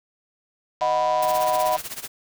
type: click train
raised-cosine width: 0.2 ms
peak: -19 dBFS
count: 154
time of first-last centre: 0.81-1.785 s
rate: 157 Hz
type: chord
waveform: sine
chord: B major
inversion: first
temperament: equal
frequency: 622.3 / 740 / 987.8 Hz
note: D#5 / F#5 / B5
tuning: 0 / 0 / 0 cents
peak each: -23 dBFS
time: 0.81-1.77 s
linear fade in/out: 10 ms
type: noise with tremolo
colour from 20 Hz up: white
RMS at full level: -31 dBFS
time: 1.22-2.08 s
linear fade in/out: 5 ms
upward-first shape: sine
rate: 16 Hz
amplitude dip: 85%
effects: none